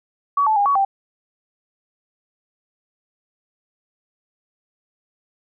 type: tone with pitch steps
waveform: sine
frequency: 1132 / 870 / 811 / 1124 / 785 Hz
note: C#6 / A5 / G#5 / C#6 / G5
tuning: +36 / -20 / -41 / +24 / +2 cents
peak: -14 dBFS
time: 0.37-0.85 s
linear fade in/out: 5 ms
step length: 96 ms
effects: none